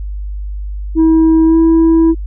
sine tone with pitch glide, 322.1 to 327 Hz, E4 to E4, -40 to -14 cents, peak -3 dBFS, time 0.95-2.15 s, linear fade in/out 50 ms, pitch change +26 cents, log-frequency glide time 1.45-1.57 s, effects tanh soft clip ceiling -5 dBFS + added 50 Hz sine -19 dBFS peak until 2.26 s

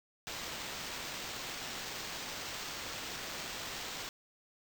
white noise with sample-and-hold, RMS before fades -42 dBFS, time 0.27-4.09 s, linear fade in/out 0 ms, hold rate 11025 Hz, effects none

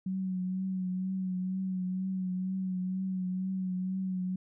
sine tone with vibrato, 186.4 Hz, F#3, 13 cents sharp, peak -30 dBFS, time 0.06-4.36 s, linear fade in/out 5 ms, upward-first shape triangle, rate 2.1 Hz, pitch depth 38 cents each way, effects none

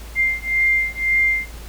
sine beating tone pair, 2100 / 2101.9 Hz, C7 / C7, +6 / +7 cents, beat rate 1.9 Hz, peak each -19 dBFS, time 0.15-1.5 s, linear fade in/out 50 ms, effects added 55 Hz sine -34 dBFS peak until 1.68 s + pink hiss -41 dBFS RMS until 1.68 s

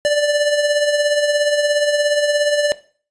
square tone with tremolo, 587.3 Hz, D5, in tune, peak -12 dBFS, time 0.05-2.72 s, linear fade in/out 0 ms, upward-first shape triangle, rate 17 Hz, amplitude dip 55%, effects noise-tail reverb RT60 0.4 s tail -17 dB re dry + resampled to 22050 Hz

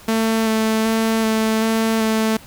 sawtooth tone with vibrato, 221.9 Hz, A3, 15 cents sharp, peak -12 dBFS, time 0.08-2.37 s, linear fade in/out 5 ms, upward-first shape square, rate 1.3 Hz, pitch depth 12 cents each way, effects pink hiss -43 dBFS RMS until 2.46 s

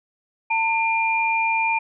sine tone pair together, 899 / 2400 Hz, A5 / D7, +37 / +37 cents, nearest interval octave + perfect fourth, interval 1700 cents, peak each -21 dBFS, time 0.5-1.79 s, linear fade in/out 10 ms, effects none

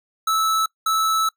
square tone pair in turn, 1309 / 1309 Hz, E6 / E6, -13 / -13 cents, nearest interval unison, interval 0 cents, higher neither, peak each -18 dBFS, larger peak neither, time 0.27-0.66 / 0.86-1.29 s, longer second, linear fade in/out 5 ms, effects noise-tail reverb RT60 0.1 s tail -23 dB re dry

